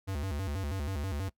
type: tone with vibrato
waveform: square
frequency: 83.5 Hz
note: E2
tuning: 23 cents sharp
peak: -33 dBFS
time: 0.07-1.3 s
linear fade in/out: 20 ms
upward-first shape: square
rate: 6.2 Hz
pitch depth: 250 cents each way
effects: noise-tail reverb RT60 0.1 s tail -21 dB re dry